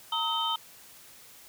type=tone cluster; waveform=sine; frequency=918 / 1272 / 3094 / 3667 Hz; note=A#5 / D#6 / G7 / A#7; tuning=-27 / +38 / -23 / -29 cents; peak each=-31 / -33 / -30 / -37 dBFS; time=0.12-0.56 s; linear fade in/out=5 ms; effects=white hiss -52 dBFS RMS until 1.48 s